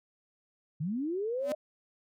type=linear sweep; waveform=sine; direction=up; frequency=138.59 to 622.3 Hz; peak=-30 dBFS; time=0.8-1.55 s; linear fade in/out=10 ms
type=tone with exponential growth; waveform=sawtooth; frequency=256.1 Hz; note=C4; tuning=37 cents flat; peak=-28 dBFS; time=1.38-1.52 s; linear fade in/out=1 ms; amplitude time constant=29 ms
effects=none